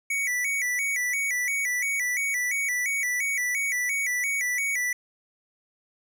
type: tone with vibrato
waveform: square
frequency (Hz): 2100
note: C7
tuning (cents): +6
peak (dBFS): -25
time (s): 0.1-4.93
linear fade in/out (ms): 5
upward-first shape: square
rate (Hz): 2.9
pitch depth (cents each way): 110
effects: none